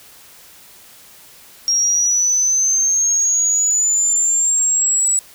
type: linear sweep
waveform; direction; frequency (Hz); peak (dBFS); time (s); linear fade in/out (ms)
sine; up; 5588 to 7880; -13; 1.68-5.19; 0
effects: white hiss -44 dBFS RMS until 5.34 s